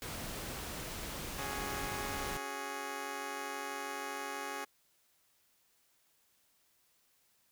pink noise, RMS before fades -42 dBFS, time 0.02-2.37 s, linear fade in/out 0 ms
10% pulse chord, C# suspended fourth, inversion none, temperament just, 277.2 / 369.6 / 415.8 Hz, C#4 / F#4 / G#4, 0 / -2 / +2 cents, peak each -37 / -38 / -34 dBFS, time 1.38-4.65 s, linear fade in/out 10 ms
effects white hiss -72 dBFS RMS until 7.51 s

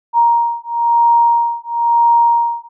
sine beating tone pair, 937 / 938 Hz, A#5 / A#5, +9 / +11 cents, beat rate 1 Hz, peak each -13 dBFS, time 0.13-2.69 s, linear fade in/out 50 ms, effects none

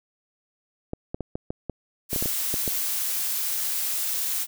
clicks, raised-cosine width 2 ms, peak -16 dBFS, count 12, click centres 0.934 / 1.145 / 1.207 / 1.355 / 1.505 / 1.697 / 2.131 / 2.161 / 2.225 / 2.258 / 2.541 / 2.678 s
blue noise, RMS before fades -27 dBFS, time 2.09-4.47 s, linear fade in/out 50 ms
effects none

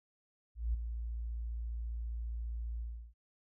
sine tone with ADSR envelope, 57.4 Hz, A#1, 26 cents flat, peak -28 dBFS, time 0.55-3.14 s, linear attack 190 ms, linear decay 10 ms, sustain -8 dB, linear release 340 ms, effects none

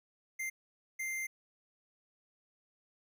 square tone bursts at uneven times, 2093 Hz, C7, in tune, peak -36 dBFS, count 2, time 0.39-0.5 / 0.99-1.27 s, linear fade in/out 10 ms, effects none

